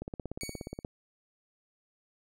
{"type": "click train", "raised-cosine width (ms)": 2, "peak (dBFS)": -24, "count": 15, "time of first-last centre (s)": [0.02, 0.848], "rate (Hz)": 16.9}
{"type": "tone with exponential decay", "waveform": "10% pulse", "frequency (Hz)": 2246, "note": "C#7", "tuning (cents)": 22, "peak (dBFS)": -26, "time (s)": [0.41, 0.83], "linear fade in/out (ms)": 0, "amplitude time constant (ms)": 90}
{"effects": ["low-pass 12000 Hz 12 dB/octave"]}